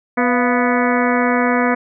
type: harmonic tone with a mistuned harmonic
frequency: 246.9 Hz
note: B3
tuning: in tune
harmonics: 1 / 2 / 3 / 4 / 5 / 6 / 7 / 8 / 9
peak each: -17 / -20 / -22 / -23 / -24 / -25 / -25 / -26 / -27 dBFS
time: 0.17-1.75 s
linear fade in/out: 10 ms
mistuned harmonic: 3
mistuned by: -89 cents
effects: none